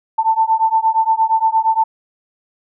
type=beating tone pair; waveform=sine; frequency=886 / 894.6 Hz; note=A5 / A5; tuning=+12 / +28 cents; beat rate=8.6 Hz; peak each=-15 dBFS; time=0.18-1.84 s; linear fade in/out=10 ms; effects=none